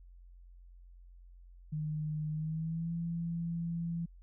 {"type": "tone with pitch glide", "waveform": "sine", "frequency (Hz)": [153.5, 168.36], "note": ["D#3", "E3"], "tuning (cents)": [-23, 37], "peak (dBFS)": -33, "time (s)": [1.72, 4.06], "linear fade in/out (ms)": 10, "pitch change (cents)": 160, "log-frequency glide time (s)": [2.3, 2.93], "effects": ["added 44 Hz sine -52 dBFS peak until 4.22 s"]}